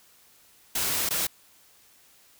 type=noise with dropouts; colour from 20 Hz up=white; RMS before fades=-27 dBFS; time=0.75-1.27 s; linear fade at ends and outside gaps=5 ms; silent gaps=1.091-1.106 s; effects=white hiss -58 dBFS RMS until 2.39 s

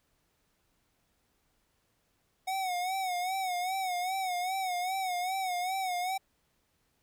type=tone with vibrato; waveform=square; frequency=740 Hz; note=F#5; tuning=in tune; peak=-31 dBFS; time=2.47-6.18 s; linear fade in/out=10 ms; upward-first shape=sine; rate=2.5 Hz; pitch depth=77 cents each way; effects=pink hiss -74 dBFS RMS until 7.02 s

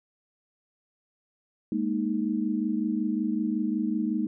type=chord; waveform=sine; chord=Ab suspended second; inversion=none; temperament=equal; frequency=207.7 / 233.1 / 311.1 Hz; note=Ab3 / Bb3 / Eb4; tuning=0 / 0 / 0 cents; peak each=-29 dBFS; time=1.72-4.27 s; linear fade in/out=2 ms; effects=none

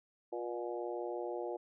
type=harmonic tone with a mistuned harmonic; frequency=120.3 Hz; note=B2; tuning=45 cents flat; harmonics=3 / 4 / 5 / 6 / 7; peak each=-40 / -42 / -44 / -46 / -47 dBFS; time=0.32-1.57 s; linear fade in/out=10 ms; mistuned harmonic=3; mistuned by=-27 cents; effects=none

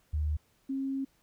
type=tone pair in turn; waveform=sine; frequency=75.7 / 269.8 Hz; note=D#2 / C#4; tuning=-47 / -47 cents; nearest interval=octave + minor seventh; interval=2200 cents; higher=second; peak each=-27 / -30 dBFS; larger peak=first; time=0.13-0.37 / 0.69-1.05 s; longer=second; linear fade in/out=10 ms; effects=pink hiss -69 dBFS RMS until 1.22 s

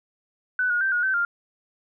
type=tone with pitch steps; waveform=sine; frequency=1499 / 1440 / 1561 / 1444 / 1540 / 1399 Hz; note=F#6 / F#6 / G6 / F#6 / G6 / F6; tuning=+22 / -47 / -8 / -43 / -31 / +3 cents; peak=-20 dBFS; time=0.59-1.25 s; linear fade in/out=2 ms; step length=110 ms; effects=none

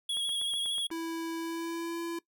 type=tone with vibrato; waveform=square; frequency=3322 Hz; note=G#7; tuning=in tune; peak=-30 dBFS; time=0.09-0.87 s; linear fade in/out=5 ms; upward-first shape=triangle; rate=13 Hz; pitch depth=40 cents each way
type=click train; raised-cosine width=0.5 ms; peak=-34 dBFS; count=7; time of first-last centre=0.17-0.904 s; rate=8.17 Hz
type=tone with pitch glide; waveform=square; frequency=329.6 to 337.1 Hz; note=E4 to E4; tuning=0 to +39 cents; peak=-34 dBFS; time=0.91-2.19 s; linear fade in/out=5 ms; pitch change=+39 cents; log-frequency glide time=1.37-2 s
effects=noise-tail reverb RT60 0.1 s tail -20 dB re dry

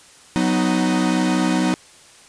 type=chord; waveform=45% pulse; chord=B major; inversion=second; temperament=equal with one note detuned; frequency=185 / 249.4 / 311.1 Hz; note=F#3 / B3 / D#4; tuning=0 / +17 / 0 cents; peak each=-21 dBFS; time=0.36-1.74 s; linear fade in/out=0 ms; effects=white hiss -47 dBFS RMS until 2.28 s + resampled to 22050 Hz

